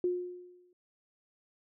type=tone with exponential decay; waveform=sine; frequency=358 Hz; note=F4; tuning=43 cents sharp; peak=-25 dBFS; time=0.04-0.73 s; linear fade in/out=2 ms; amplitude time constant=150 ms; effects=none